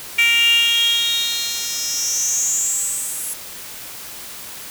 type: tone with high-pass filter sweep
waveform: 10% pulse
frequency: 466.2 Hz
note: A#4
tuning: in tune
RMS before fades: -19 dBFS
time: 0.18-3.34 s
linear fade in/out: 10 ms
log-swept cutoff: 2400 to 10000 Hz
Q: 8.2
effects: white hiss -34 dBFS RMS until 4.7 s